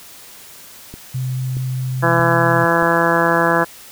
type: click train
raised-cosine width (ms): 3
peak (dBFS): -20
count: 4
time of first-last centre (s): 0.94-2.827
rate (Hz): 1.59
type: tone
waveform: sine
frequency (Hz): 128.9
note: C3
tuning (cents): -26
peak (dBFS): -19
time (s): 1.14-2.65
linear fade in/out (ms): 10
type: harmonic tone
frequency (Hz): 168.1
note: E3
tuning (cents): +34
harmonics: 1 / 2 / 3 / 4 / 5 / 6 / 7 / 8 / 9 / 10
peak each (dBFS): -23 / -21 / -20 / -21 / -24 / -20 / -25 / -23 / -24 / -20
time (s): 2.02-3.65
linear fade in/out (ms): 20
effects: white hiss -40 dBFS RMS until 3.91 s